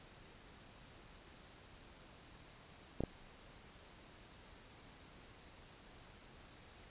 clicks, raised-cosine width 2 ms, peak -23 dBFS, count 2, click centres 3.006 / 3.037 s, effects pink hiss -59 dBFS RMS until 6.9 s + resampled to 8000 Hz

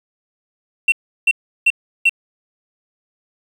sine tone bursts, 2715 Hz, F7, 50 cents flat, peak -7 dBFS, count 4, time 0.88-2.094 s, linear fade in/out 5 ms, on 41 ms, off 350 ms, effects tanh soft clip ceiling -8 dBFS + 7-bit

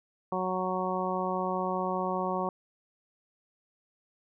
harmonic tone, 185 Hz, F#3, in tune, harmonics 1 / 2 / 3 / 4 / 5 / 6, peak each -35 / -35 / -35 / -35 / -35 / -35 dBFS, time 0.32-2.49 s, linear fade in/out 2 ms, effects none

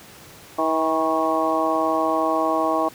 harmonic tone with a mistuned harmonic, 160.6 Hz, E3, 45 cents flat, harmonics 2 / 3 / 4 / 5 / 6 / 7, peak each -25 / -29 / -23 / -26 / -29 / -24 dBFS, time 0.58-2.89 s, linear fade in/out 10 ms, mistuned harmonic 7, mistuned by -40 cents, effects pink hiss -44 dBFS RMS until 2.94 s + high-pass 100 Hz 12 dB/octave

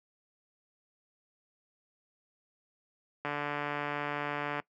click train, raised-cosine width 0.5 ms, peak -19 dBFS, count 198, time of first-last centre 3.25-4.599 s, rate 146 Hz, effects noise-tail reverb RT60 0.1 s tail -21 dB re dry + high-pass 150 Hz 12 dB/octave

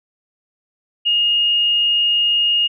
sine tone, 2851 Hz, F7, 35 cents sharp, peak -13 dBFS, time 1.05-2.68 s, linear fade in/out 20 ms, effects none

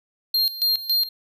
square tone with tremolo, 4199 Hz, C8, 5 cents sharp, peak -18 dBFS, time 0.34-1.09 s, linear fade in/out 5 ms, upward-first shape square, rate 3.6 Hz, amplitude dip 80%, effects none

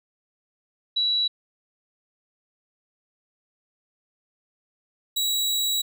sine / sawtooth tone pair in turn, 3920 / 3888 Hz, B7 / B7, -14 / -28 cents, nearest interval unison, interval 14 cents, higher first, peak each -20 / -19 dBFS, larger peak second, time 0.96-1.28 / 5.16-5.82 s, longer second, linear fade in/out 10 ms, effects none

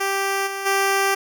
10% pulse tone with level steps, 392 Hz, G4, in tune, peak -12 / -18 / -9 dBFS, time 0-1.15 s, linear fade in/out 10 ms, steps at 0.46 / 0.65 s, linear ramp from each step 20 ms, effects none

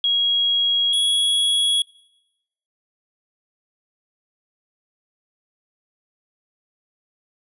sine / square tone pair in turn, 3300 / 3340 Hz, G#7 / G#7, -12 / +9 cents, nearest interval unison, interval 21 cents, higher second, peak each -16 / -17 dBFS, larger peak first, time 0.04-0.93 / 0.93-1.82 s, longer neither, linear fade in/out 2 ms, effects noise-tail reverb RT60 0.9 s tail -23 dB re dry + resampled to 24000 Hz

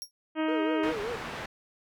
sawtooth tone with exponential decay, 5588 Hz, F8, in tune, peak -29 dBFS, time 0.02-0.11 s, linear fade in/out 0 ms, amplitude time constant 18 ms
harmonic tone, 314.1 Hz, D#4, 16 cents sharp, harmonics 1 / 2 / 3 / 4 / 5 / 6 / 7 / 8 / 9 / 10, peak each -27 / -33 / -37 / -39 / -41 / -43 / -44 / -45 / -46 / -47 dBFS, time 0.35-0.94 s, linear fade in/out 50 ms
triangle tone with vibrato, 444.1 Hz, A4, 16 cents sharp, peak -30 dBFS, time 0.48-1.16 s, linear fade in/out 5 ms, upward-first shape triangle, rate 5.2 Hz, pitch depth 200 cents each way
white low-pass noise, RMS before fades -38 dBFS, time 0.83-1.46 s, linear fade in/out 5 ms, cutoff 1800 Hz, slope 12 dB/octave
effects none

